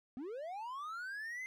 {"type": "linear sweep", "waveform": "triangle", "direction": "up", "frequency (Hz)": [234.9, 2093], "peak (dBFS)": -39, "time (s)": [0.17, 1.46], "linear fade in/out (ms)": 0, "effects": []}